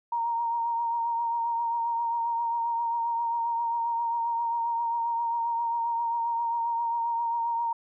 sine tone with vibrato, 932 Hz, A#5, 1 cent flat, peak -25 dBFS, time 0.12-7.73 s, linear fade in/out 5 ms, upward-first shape triangle, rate 7.5 Hz, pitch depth 30 cents each way, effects none

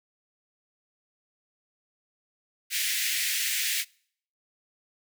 pink high-pass noise, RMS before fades -28 dBFS, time 2.7-3.85 s, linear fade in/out 50 ms, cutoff 1800 Hz, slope 48 dB/octave, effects noise-tail reverb RT60 0.6 s tail -26 dB re dry

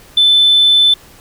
sine tone, 3520 Hz, A7, in tune, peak -5 dBFS, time 0.17-0.94 s, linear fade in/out 5 ms, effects tanh soft clip ceiling -2 dBFS + pink hiss -42 dBFS RMS until 1.2 s

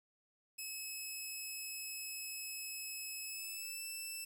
10% pulse tone with pitch glide, 2581 to 2654 Hz, E7 to E7, -37 to +11 cents, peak -34 dBFS, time 0.58-4.25 s, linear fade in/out 10 ms, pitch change +48 cents, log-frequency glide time 3.23-3.85 s, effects 11-bit

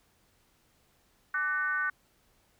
sine tone with frequency modulation, 1500 Hz, F#6, 23 cents sharp, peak -27 dBFS, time 1.34-1.9 s, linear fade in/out 5 ms, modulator 330 Hz, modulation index 0.8, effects pink hiss -68 dBFS RMS until 2.59 s

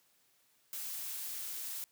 blue noise, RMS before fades -41 dBFS, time 0.73-1.84 s, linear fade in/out 0 ms, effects white hiss -71 dBFS RMS until 1.91 s + high-pass 80 Hz 12 dB/octave

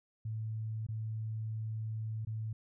sine tone with dropouts, 110 Hz, A2, in tune, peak -35 dBFS, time 0.25-2.53 s, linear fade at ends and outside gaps 5 ms, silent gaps 0.867-0.886 / 2.25-2.27 s, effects none

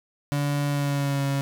35% pulse tone with pitch glide, 144 to 138.61 Hz, D3 to C#3, -34 to 0 cents, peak -21 dBFS, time 0.32-1.41 s, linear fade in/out 0 ms, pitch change -66 cents, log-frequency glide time 0.69-1.26 s, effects none

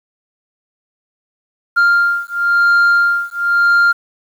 sine beating tone pair, 1396.9 / 1397.87 Hz, F6 / F6, 0 / +1 cents, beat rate 0.97 Hz, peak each -11 dBFS, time 1.76-3.93 s, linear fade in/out 20 ms, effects tanh soft clip ceiling -7 dBFS + 7-bit

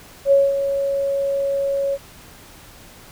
sine tone with ADSR envelope, 554.4 Hz, C#5, in tune, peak -9 dBFS, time 0.25-1.98 s, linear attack 67 ms, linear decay 210 ms, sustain -9 dB, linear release 44 ms, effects pink hiss -44 dBFS RMS until 3.11 s

